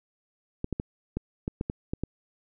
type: clicks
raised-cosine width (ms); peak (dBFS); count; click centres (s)
3; -16; 9; 0.644 / 0.727 / 0.799 / 1.17 / 1.479 / 1.611 / 1.699 / 1.935 / 2.036
effects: none